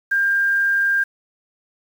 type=tone with quantisation; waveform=sine; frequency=1598 Hz; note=G6; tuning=33 cents sharp; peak=-15 dBFS; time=0.11-1.04 s; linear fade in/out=10 ms; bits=7; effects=none